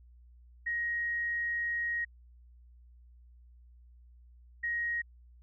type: tone bursts at uneven times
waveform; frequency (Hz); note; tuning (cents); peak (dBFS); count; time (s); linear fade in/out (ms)
sine; 1883; A#6; +17; -30; 2; 0.66-2.05 / 4.63-5.02; 10
effects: added 60 Hz sine -54 dBFS peak until 5.42 s